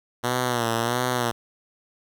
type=tone with vibrato; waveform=5% pulse; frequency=120.1 Hz; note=B2; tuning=48 cents flat; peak=-11 dBFS; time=0.23-1.32 s; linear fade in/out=20 ms; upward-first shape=sine; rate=1.5 Hz; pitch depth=84 cents each way; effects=none